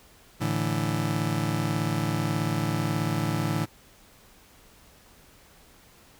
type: chord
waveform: 30% pulse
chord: A suspended fourth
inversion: none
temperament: just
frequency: 110 / 146.67 / 165 Hz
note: A2 / D3 / E3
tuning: 0 / -2 / +2 cents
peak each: -27 dBFS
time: 0.4-3.66 s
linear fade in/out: 20 ms
effects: pink hiss -55 dBFS RMS until 6.19 s